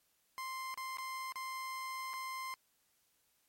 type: tone with dropouts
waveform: 30% pulse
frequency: 1046.5 Hz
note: C6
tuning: in tune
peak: -37 dBFS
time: 0.38-2.54 s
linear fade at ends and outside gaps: 0 ms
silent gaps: 0.742-0.775 / 0.971-0.984 / 1.322-1.357 / 2.134-2.138 s
effects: white hiss -75 dBFS RMS until 3.48 s + MP3 64 kbps